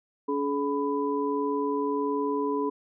sine tone cluster, 284.1 / 425.5 / 996 Hz, C#4 / G#4 / B5, +43 / +42 / +14 cents, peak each -29 / -28 / -31 dBFS, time 0.28-2.7 s, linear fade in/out 10 ms, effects none

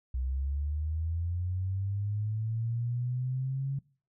sine linear sweep, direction up, 62.3 to 138.59 Hz, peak -29 dBFS, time 0.14-3.79 s, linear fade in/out 5 ms, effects noise-tail reverb RT60 0.4 s tail -22 dB re dry

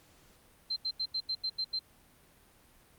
sine tone bursts, 4124 Hz, C8, 26 cents flat, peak -30 dBFS, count 8, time 0.7-1.793 s, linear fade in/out 10 ms, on 64 ms, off 83 ms, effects pink hiss -62 dBFS RMS until 2.98 s + Opus 48 kbps

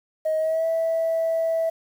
sine tone with pitch glide, 629 to 654.6 Hz, D#5 to E5, +19 to -12 cents, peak -19 dBFS, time 0.25-1.7 s, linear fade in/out 10 ms, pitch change +69 cents, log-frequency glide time 0.38-0.66 s, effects tanh soft clip ceiling -16 dBFS + 8-bit

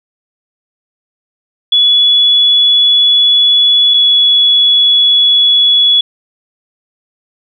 sine tone pair in turn, 3406 / 3389 Hz, G#7 / G#7, +43 / +34 cents, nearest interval unison, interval 9 cents, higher first, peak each -5 dBFS, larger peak neither, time 1.72-3.94 / 3.94-6.01 s, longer first, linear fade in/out 5 ms, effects none

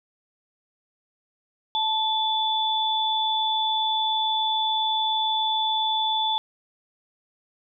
sine tone pair together, 877 / 3470 Hz, A5 / A7, -6 / -25 cents, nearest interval 2 octaves, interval 2381 cents, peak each -24 / -24 dBFS, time 1.75-6.38 s, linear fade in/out 0 ms, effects none

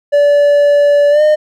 triangle tone with pitch glide, 578 to 608.8 Hz, D5 to D#5, -28 to -38 cents, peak -4 dBFS, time 0.12-1.36 s, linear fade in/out 20 ms, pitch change +90 cents, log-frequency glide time 1.1-1.22 s, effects none

